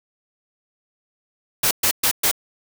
white noise bursts, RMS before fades -18 dBFS, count 4, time 1.63-2.314 s, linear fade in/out 5 ms, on 81 ms, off 120 ms, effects none

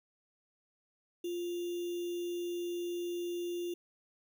sine tone with sample-and-hold, 349.2 Hz, F4, in tune, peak -34 dBFS, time 1.24-3.74 s, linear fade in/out 5 ms, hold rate 3150 Hz, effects none

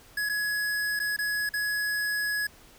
square tone with dropouts, 1682 Hz, G#6, 22 cents sharp, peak -27 dBFS, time 0.17-2.47 s, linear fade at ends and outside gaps 5 ms, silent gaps 0.291-0.295 / 0.993-0.999 / 1.165-1.187 / 1.492-1.537 s, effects pink hiss -54 dBFS RMS until 2.78 s

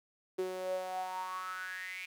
sawtooth tone with high-pass filter sweep, 185 Hz, F#3, in tune, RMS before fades -39 dBFS, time 0.38-2.06 s, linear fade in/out 10 ms, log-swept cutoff 380 to 2400 Hz, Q 9.5, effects none

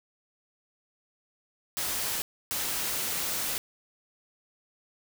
white noise bursts at uneven times, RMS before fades -31 dBFS, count 2, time 1.77-2.22 / 2.51-3.58 s, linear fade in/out 0 ms, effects none

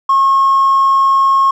sine tone with hard clipping, 1085 Hz, C#6, 37 cents flat, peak -8 dBFS, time 0.09-1.51 s, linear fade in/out 5 ms, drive 1 dB, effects none

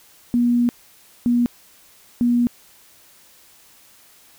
sine tone bursts at uneven times, 240.6 Hz, B3, 45 cents flat, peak -14 dBFS, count 3, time 0.34-0.69 / 1.26-1.46 / 2.21-2.47 s, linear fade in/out 0 ms, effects white hiss -51 dBFS RMS until 4.38 s

